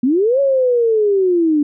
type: linear two-way sweep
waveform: sine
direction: up then down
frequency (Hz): 233.1 to 561 to 287.6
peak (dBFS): -11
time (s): 0.03-1.63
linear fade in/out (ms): 5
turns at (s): 0.4
effects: none